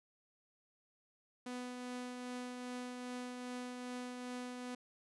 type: tone with tremolo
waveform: sawtooth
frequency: 248.4 Hz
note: B3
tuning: 10 cents sharp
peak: -37 dBFS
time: 1.46-4.75 s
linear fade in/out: 5 ms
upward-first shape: triangle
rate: 2.5 Hz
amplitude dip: 35%
effects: resampled to 24000 Hz